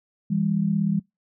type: tone pair together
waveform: sine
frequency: 164.81 / 201.5 Hz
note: E3 / G3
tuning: 0 / +48 cents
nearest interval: minor third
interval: 348 cents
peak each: -24 / -22 dBFS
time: 0.3-1 s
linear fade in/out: 10 ms
effects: noise-tail reverb RT60 0.2 s tail -25 dB re dry